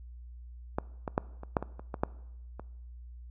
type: clicks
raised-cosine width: 1 ms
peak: -15 / -19 / -11 / -28 / -11 / -21 / -29 / -21 / -12 / -27 dBFS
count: 10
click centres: 0.785 / 1.078 / 1.179 / 1.434 / 1.568 / 1.626 / 1.795 / 1.942 / 2.035 / 2.596 s
effects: noise-tail reverb RT60 0.9 s tail -21 dB re dry + added 60 Hz sine -44 dBFS peak until 3.3 s